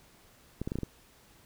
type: clicks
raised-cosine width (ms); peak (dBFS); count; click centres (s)
3; -20; 6; 0.616 / 0.675 / 0.719 / 0.756 / 0.787 / 0.833
effects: pink hiss -60 dBFS RMS until 1.45 s